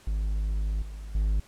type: tone with level steps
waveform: triangle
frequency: 51.91 Hz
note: G#1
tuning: in tune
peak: -23 / -34 / -20 dBFS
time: 0.07-1.4 s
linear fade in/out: 5 ms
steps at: 0.82 / 1.15 s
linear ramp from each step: 2 ms
effects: pink hiss -55 dBFS RMS until 1.47 s + low-pass 11000 Hz 12 dB/octave